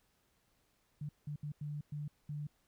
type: tone bursts at uneven times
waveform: sine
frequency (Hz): 147.7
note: D3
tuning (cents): +10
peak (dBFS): -38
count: 6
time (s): 1.01-1.09 / 1.27-1.36 / 1.43-1.52 / 1.61-1.81 / 1.92-2.08 / 2.29-2.47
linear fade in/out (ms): 5
effects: pink hiss -75 dBFS RMS until 2.67 s